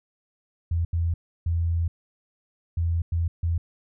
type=tone bursts at uneven times; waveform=sine; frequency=84.1 Hz; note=E2; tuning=35 cents sharp; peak=-21 dBFS; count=6; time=0.71-0.85 / 0.93-1.14 / 1.46-1.88 / 2.77-3.02 / 3.12-3.28 / 3.43-3.58 s; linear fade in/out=5 ms; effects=none